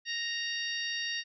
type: harmonic tone with a mistuned harmonic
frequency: 932.3 Hz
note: A#5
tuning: in tune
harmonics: 2 / 3 / 4 / 5 / 6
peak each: -36 / -38 / -39 / -40 / -41 dBFS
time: 0.05-1.24 s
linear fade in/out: 50 ms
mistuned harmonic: 5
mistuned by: -21 cents
effects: none